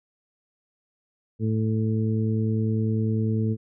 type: harmonic tone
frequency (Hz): 110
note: A2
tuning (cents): 0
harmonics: 1 / 2 / 3 / 4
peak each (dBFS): -23 / -26 / -34 / -33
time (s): 1.39-3.57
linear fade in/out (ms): 50
effects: none